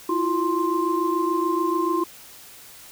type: tone cluster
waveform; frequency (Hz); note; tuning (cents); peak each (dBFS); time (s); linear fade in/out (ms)
sine; 328.7 / 355.6 / 1049; E4 / F4 / C6; -5 / +31 / +4; -24 / -25 / -24; 0.09-2.04; 5
effects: white hiss -45 dBFS RMS until 2.91 s